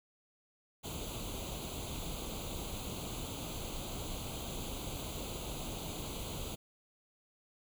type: noise with comb filter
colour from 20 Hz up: pink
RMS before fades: -41 dBFS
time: 0.83-6.56 s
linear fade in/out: 20 ms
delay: 0.28 ms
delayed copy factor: +0.85
effects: none